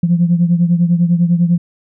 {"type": "beating tone pair", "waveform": "sine", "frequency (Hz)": [170.7, 180.7], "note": ["F3", "F#3"], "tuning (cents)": [-39, -41], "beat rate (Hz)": 10, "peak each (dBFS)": [-10, -15], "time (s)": [0.03, 1.58], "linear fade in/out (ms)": 5, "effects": ["tanh soft clip ceiling -3 dBFS"]}